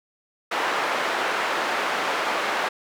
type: band-pass noise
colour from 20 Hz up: white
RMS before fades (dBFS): -25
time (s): 0.51-2.69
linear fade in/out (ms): 10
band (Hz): 450 to 1600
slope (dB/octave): 12
effects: none